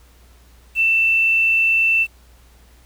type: tone with quantisation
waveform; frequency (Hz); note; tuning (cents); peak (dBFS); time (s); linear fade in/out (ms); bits
sine; 2671; E7; +22; -13; 0.75-2.07; 50; 7
effects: added 60 Hz sine -47 dBFS peak until 2.85 s + pink hiss -54 dBFS RMS until 2.85 s